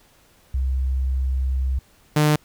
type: tone pair in turn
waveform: sine / sawtooth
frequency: 65.41 / 150.79 Hz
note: C2 / D3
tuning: 0 / +46 cents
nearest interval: octave + major second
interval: 1446 cents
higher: second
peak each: -19 / -11 dBFS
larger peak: second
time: 0.54-1.79 / 2.16-2.36 s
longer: first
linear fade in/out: 5 ms
effects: pink hiss -56 dBFS RMS until 2.44 s